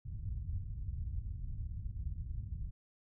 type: low-pass noise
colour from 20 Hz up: white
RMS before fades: -40 dBFS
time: 0.05-2.71 s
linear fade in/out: 20 ms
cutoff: 100 Hz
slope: 24 dB/octave
effects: none